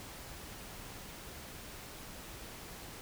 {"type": "silence", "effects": ["pink hiss -48 dBFS RMS until 3.01 s"]}